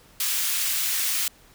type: high-pass noise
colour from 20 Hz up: white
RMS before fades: -25 dBFS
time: 0.2-1.28 s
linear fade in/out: 2 ms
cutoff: 1700 Hz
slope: 12 dB/octave
effects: pink hiss -54 dBFS RMS until 1.54 s